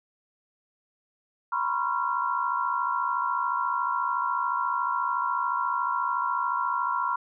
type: tone cluster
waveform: sine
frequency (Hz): 959 / 1013 / 1090 / 1374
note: A#5 / B5 / C#6 / F6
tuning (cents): +49 / +44 / -29 / -29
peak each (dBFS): -30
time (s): 1.52-7.16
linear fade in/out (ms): 5
effects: none